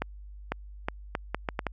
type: accelerating click train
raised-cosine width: 0.5 ms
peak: -13 dBFS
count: 8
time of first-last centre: 0.02-1.667 s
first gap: 500 ms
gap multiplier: 0.73
effects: added 50 Hz sine -42 dBFS peak until 1.72 s